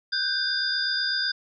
sine tone cluster, 1506 / 1574 / 3591 / 4873 Hz, F#6 / G6 / A7 / D#8, +30 / +7 / +35 / -37 cents, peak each -32 / -29 / -32 / -26 dBFS, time 0.12-1.32 s, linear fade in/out 10 ms, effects none

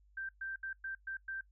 sine tone bursts at uneven times, 1568 Hz, G6, in tune, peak -38 dBFS, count 6, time 0.17-0.29 / 0.41-0.56 / 0.63-0.73 / 0.84-0.95 / 1.07-1.17 / 1.28-1.41 s, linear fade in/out 5 ms, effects noise-tail reverb RT60 0.1 s tail -19 dB re dry + added 50 Hz sine -63 dBFS peak until 1.51 s

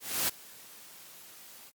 white noise with ADSR envelope, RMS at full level -28 dBFS, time 0-1.72 s, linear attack 280 ms, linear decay 19 ms, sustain -23 dB, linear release 47 ms, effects high-pass 100 Hz 12 dB/octave + Opus 48 kbps

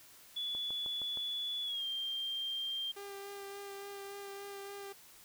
sine tone with pitch glide, 3429 to 3181 Hz, A7 to G7, -45 to +25 cents, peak -35 dBFS, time 0.36-2.92 s, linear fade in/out 10 ms, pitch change -130 cents, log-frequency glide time 1.63-1.85 s
click train, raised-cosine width 1 ms, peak -36 dBFS, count 5, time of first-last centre 0.55-1.173 s, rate 6.42 Hz
sawtooth tone with vibrato, 398.7 Hz, G4, 29 cents sharp, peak -40 dBFS, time 2.96-4.93 s, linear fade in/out 10 ms, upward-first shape sine, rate 3.5 Hz, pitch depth 14 cents each way
effects white hiss -58 dBFS RMS until 5.24 s

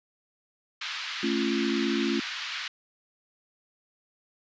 white band-pass noise, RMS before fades -35 dBFS, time 0.81-2.68 s, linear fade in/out 5 ms, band 1200 to 4200 Hz, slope 24 dB/octave
sine chord, A augmented, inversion none, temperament just, 220 / 275 / 343.8 Hz, A3 / C#4 / E#4, 0 / -14 / -27 cents, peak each -29 dBFS, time 1.23-2.2 s, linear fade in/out 5 ms
effects resampled to 16000 Hz

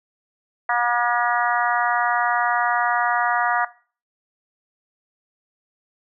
harmonic tone, 240 Hz, B3, 49 cents flat, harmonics 3 / 4 / 5 / 6 / 7 / 8, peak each -23 / -24 / -25 / -26 / -26 / -27 dBFS, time 0.69-3.65 s, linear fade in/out 5 ms, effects noise-tail reverb RT60 0.4 s tail -19 dB re dry

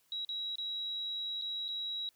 sine tone with dropouts, 3870 Hz, B7, 36 cents flat, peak -35 dBFS, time 0.12-2.09 s, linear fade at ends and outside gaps 1 ms, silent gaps 0.249-0.29 / 0.556-0.583 / 1.414-1.42 / 1.682-1.687 s, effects white hiss -71 dBFS RMS until 2.15 s

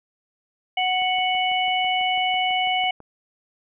harmonic tone, 740 Hz, F#5, in tune, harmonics 1 / 3 / 4, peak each -22 / -25 / -25 dBFS, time 0.77-2.91 s, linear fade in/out 5 ms
click train, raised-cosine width 1 ms, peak -30 dBFS, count 13, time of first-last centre 1.02-3.003 s, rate 6.05 Hz
effects none

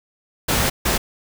pink noise bursts at uneven times, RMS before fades -19 dBFS, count 2, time 0.48-0.7 / 0.85-0.98 s, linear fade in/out 10 ms, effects none

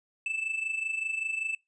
triangle tone with amplitude modulation, 2637 Hz, E7, in tune, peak -25 dBFS, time 0.26-1.55 s, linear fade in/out 2 ms, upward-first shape sine, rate 25.2 Hz, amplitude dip 70%, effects noise-tail reverb RT60 0.2 s tail -25 dB re dry + resampled to 22050 Hz

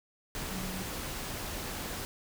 sine tone in noise, 186.9 Hz, F#3, 18 cents sharp, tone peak -38 dBFS, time 0.51-0.83 s, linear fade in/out 0 ms, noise pink, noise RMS -38 dBFS, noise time 0.35-2.05 s, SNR -3 dB, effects none

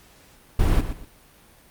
brown noise with echo, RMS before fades -18 dBFS, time 0.59-0.81 s, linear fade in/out 5 ms, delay 120 ms, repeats 2, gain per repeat -10 dB, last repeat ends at 1.05 s, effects pink hiss -53 dBFS RMS until 1.7 s + Opus 48 kbps

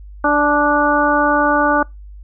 harmonic tone with a mistuned harmonic, 293.7 Hz, D4, in tune, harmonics 1 / 2 / 3 / 4 / 5, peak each -18 / -18 / -18 / -18 / -18 dBFS, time 0.24-1.83 s, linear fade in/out 5 ms, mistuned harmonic 3, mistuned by -19 cents, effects noise-tail reverb RT60 0.2 s tail -25 dB re dry + added 50 Hz sine -33 dBFS peak until 2.23 s

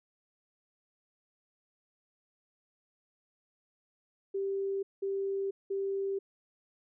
sine tone bursts, 392 Hz, G4, in tune, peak -30 dBFS, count 3, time 4.34-6.19 s, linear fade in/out 10 ms, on 490 ms, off 190 ms, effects none

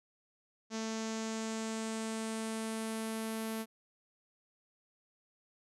sawtooth tone with low-pass filter sweep, 222.1 Hz, A3, 16 cents sharp, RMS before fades -38 dBFS, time 0.7-3.66 s, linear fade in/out 50 ms, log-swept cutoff 6200 to 12000 Hz, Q 3.1, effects none

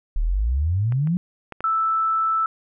sine exponential sweep, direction up, 35 to 185 Hz, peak -18 dBFS, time 0.16-1.17 s, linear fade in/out 0 ms
clicks, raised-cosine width 0.5 ms, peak -23 / -27 / -19 / -18 dBFS, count 4, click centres 0.923 / 1.073 / 1.523 / 1.606 s
sine tone, 1318.5 Hz, E6, in tune, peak -18 dBFS, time 1.64-2.46 s, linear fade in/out 2 ms
effects none

